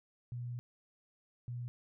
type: tone bursts at uneven times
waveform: sine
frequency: 121.5 Hz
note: B2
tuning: 28 cents flat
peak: -38 dBFS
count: 2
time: 0.32-0.59 / 1.48-1.68 s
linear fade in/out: 0 ms
effects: none